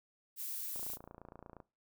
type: noise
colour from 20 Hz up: violet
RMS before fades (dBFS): -41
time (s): 0.36-0.98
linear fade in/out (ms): 50
type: click train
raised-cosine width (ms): 1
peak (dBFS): -36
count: 25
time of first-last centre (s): 0.76-1.602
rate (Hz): 28.5
effects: noise-tail reverb RT60 0.3 s tail -21 dB re dry